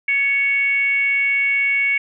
sine tone with frequency modulation, 2221 Hz, C#7, 3 cents sharp, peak -15 dBFS, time 0.08-1.98 s, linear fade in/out 5 ms, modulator 527 Hz, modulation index 0.38, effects none

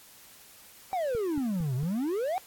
triangle exponential two-way sweep, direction down then up, 784 to 121.5 to 784 Hz, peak -25 dBFS, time 0.93-2.38 s, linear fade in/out 0 ms, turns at 1.75 s
click train, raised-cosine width 5 ms, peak -27 dBFS, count 4, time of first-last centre 1.15-1.833 s, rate 4.39 Hz
effects white hiss -53 dBFS RMS until 2.46 s + AAC 64 kbps

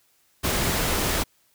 pink noise, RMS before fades -24 dBFS, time 0.43-1.24 s, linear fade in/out 20 ms, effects white hiss -64 dBFS RMS until 1.54 s

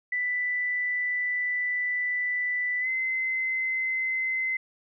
sine tone with pitch glide, 1983 to 2056 Hz, B6 to C7, +7 to -31 cents, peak -25 dBFS, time 0.12-4.57 s, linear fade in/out 5 ms, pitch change +62 cents, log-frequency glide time 2.8-2.88 s, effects none

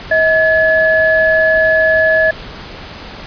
sine tone pair together, 638 / 1705.4 Hz, D#5 / G#6, +43 / +45 cents, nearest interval octave + perfect fourth, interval 1702 cents, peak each -11 dBFS, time 0.11-2.31 s, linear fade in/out 5 ms, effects pink hiss -30 dBFS RMS until 3.26 s + resampled to 11025 Hz

